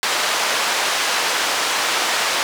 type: band-pass noise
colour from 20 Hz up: pink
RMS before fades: -20 dBFS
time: 0.03-2.43 s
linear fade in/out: 0 ms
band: 750 to 6900 Hz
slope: 12 dB/octave
effects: none